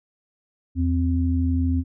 sine tone pair together, 82.51 / 260 Hz, E2 / C4, +2 / -11 cents, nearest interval octave + minor sixth, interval 1987 cents, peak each -20 / -23 dBFS, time 0.75-1.84 s, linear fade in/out 50 ms, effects none

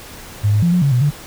sine tone with pitch steps, 103.5 / 104.9 / 171.9 / 178.6 / 140.4 / 123.4 / 145.7 Hz, G#2 / G#2 / F3 / F3 / C#3 / B2 / D3, -5 / +18 / -27 / +39 / +22 / -1 / -13 cents, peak -11 dBFS, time 0.43-1.109 s, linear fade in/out 20 ms, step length 97 ms, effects pink hiss -36 dBFS RMS until 1.26 s

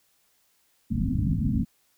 white low-pass noise, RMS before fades -25 dBFS, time 0.9-1.65 s, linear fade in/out 20 ms, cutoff 270 Hz, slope 96 dB/octave, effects white hiss -67 dBFS RMS until 1.97 s

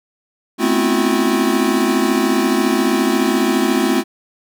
square tone cluster, 217.7 / 252.1 / 266.5 / 330.3 / 362.8 Hz, A3 / B3 / C4 / E4 / F#4, -18 / +36 / +32 / +4 / -34 cents, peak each -21 dBFS, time 0.58-4.04 s, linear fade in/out 50 ms, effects none

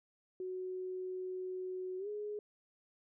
sine tone with pitch glide, 370 to 417.7 Hz, F#4 to G#4, 0 to +10 cents, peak -38 dBFS, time 0.4-2.39 s, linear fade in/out 2 ms, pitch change +210 cents, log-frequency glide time 1.98-2.08 s, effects none

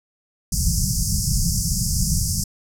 pink band-stop noise, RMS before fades -20 dBFS, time 0.52-2.44 s, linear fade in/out 5 ms, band 200 to 4900 Hz, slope 96 dB/octave, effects low-pass 11000 Hz 12 dB/octave

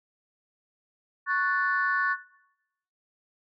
sine chord, F# minor, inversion second, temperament equal, 1108.7 / 1480 / 1760 Hz, C#6 / F#6 / A6, 0 / 0 / 0 cents, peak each -27 dBFS, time 1.26-2.17 s, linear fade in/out 50 ms, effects noise-tail reverb RT60 0.8 s tail -17 dB re dry + tanh soft clip ceiling -15 dBFS

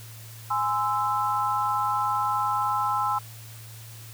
sine chord, Ab augmented, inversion none, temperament equal with one note detuned, 830.6 / 1033.9 / 1318.5 Hz, Ab5 / C6 / E6, 0 / -21 / 0 cents, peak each -27 dBFS, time 0.5-3.19 s, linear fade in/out 10 ms, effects added 112 Hz sine -42 dBFS peak until 4.13 s + white hiss -47 dBFS RMS until 4.13 s

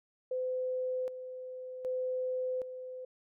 sine tone with tremolo, 510 Hz, C5, 44 cents flat, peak -31 dBFS, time 0.31-3.05 s, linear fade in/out 5 ms, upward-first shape square, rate 0.65 Hz, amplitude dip 65%, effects none

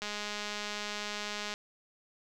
click train, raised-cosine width 0.2 ms, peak -20 dBFS, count 317, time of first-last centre 0.02-1.539 s, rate 208 Hz, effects none

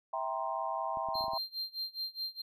sine chord, C dominant seventh, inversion first, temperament just, 654.1 / 784.9 / 941.9 / 1046.5 Hz, E5 / G5 / Bb5 / C6, -14 / +2 / +18 / 0 cents, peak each -38 dBFS, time 0.13-1.38 s, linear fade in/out 5 ms
clicks, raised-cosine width 3 ms, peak -38 dBFS, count 7, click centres 0.972 / 1.087 / 1.155 / 1.209 / 1.241 / 1.282 / 1.335 s
triangle tone with tremolo, 4172 Hz, C8, 6 cents flat, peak -32 dBFS, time 1.14-2.42 s, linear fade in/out 10 ms, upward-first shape sine, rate 4.8 Hz, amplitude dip 95%
effects none

